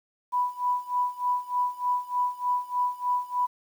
sine tone with tremolo, 987.8 Hz, B5, in tune, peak -21 dBFS, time 0.32-3.47 s, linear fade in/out 20 ms, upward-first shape sine, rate 3.3 Hz, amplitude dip 90%, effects 9-bit

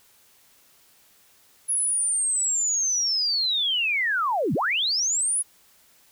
sine linear two-way sweep, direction down then up, 10570 to 118.4 to 10570 Hz, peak -21 dBFS, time 1.68-5.43 s, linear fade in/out 20 ms, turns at 4.54 s, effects white hiss -58 dBFS RMS until 6.11 s

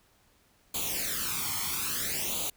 white noise with flanger, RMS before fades -32 dBFS, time 0.74-2.5 s, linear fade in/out 5 ms, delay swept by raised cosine 0.28 to 0.93 ms, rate 0.6 Hz, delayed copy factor +0.8, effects pink hiss -65 dBFS RMS until 2.56 s

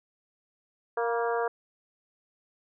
harmonic tone with a mistuned harmonic, 233.3 Hz, A#3, 2 cents sharp, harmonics 2 / 3 / 4 / 5 / 6 / 7, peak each -28 / -32 / -34 / -36 / -38 / -39 dBFS, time 0.97-1.48 s, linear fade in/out 5 ms, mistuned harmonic 4, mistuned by +33 cents, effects none

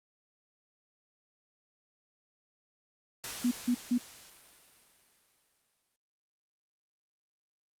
white noise with exponential decay, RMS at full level -38 dBFS, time 3.24-5.96 s, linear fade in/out 0 ms, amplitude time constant 590 ms
sine tone bursts, 244.2 Hz, B3, 19 cents flat, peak -24 dBFS, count 3, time 3.44-3.982 s, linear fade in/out 10 ms, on 74 ms, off 160 ms
effects low-pass 12000 Hz 12 dB/octave + Opus 48 kbps

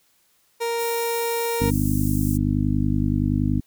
30% pulse tone, 466.2 Hz, A#4, in tune, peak -20 dBFS, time 0.6-1.71 s, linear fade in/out 20 ms
white high-pass noise, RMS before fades -34 dBFS, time 0.78-2.38 s, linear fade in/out 20 ms, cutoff 7000 Hz, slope 24 dB/octave
harmonic tone, 50.6 Hz, G#1, 44 cents flat, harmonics 1 / 2 / 3 / 4 / 5 / 6, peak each -26 / -24 / -26 / -29 / -24 / -28 dBFS, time 1.6-3.61 s, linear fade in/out 20 ms
effects white hiss -63 dBFS RMS until 3.66 s

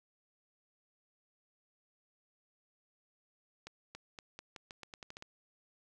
accelerating click train, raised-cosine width 0.2 ms, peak -29 dBFS, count 12, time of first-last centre 3.67-5.224 s, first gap 280 ms, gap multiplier 0.85, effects none

